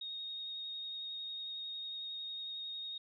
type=tone with vibrato; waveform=sine; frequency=3729 Hz; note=A#7; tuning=in tune; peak=-40 dBFS; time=0.01-2.98 s; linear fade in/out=5 ms; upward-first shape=triangle; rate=11 Hz; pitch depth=15 cents each way; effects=none